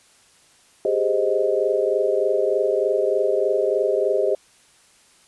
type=chord; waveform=sine; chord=Ab major seventh; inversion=third; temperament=equal; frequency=392 / 415.3 / 523.3 / 622.3 Hz; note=G4 / Ab4 / C5 / Eb5; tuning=0 / 0 / 0 / 0 cents; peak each=-23 dBFS; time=0.85-4.35 s; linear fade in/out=2 ms; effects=white hiss -55 dBFS RMS until 5.27 s + resampled to 24000 Hz